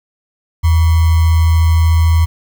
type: tone with sample-and-hold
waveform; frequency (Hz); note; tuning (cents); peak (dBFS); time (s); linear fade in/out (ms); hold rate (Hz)
sine; 81.8; E2; -13; -7; 0.63-2.26; 20; 1050
effects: none